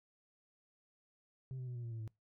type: tone with pitch steps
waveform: sine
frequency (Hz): 130.81 / 127.09 / 123.47 / 119.95 / 116.54 / 113.22 / 110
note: C3 / C3 / B2 / A#2 / A#2 / A2 / A2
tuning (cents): 0 / -50 / 0 / +50 / 0 / +50 / 0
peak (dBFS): -38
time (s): 1.51-2.077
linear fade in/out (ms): 0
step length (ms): 81
effects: noise-tail reverb RT60 0.2 s tail -25 dB re dry + tanh soft clip ceiling -40 dBFS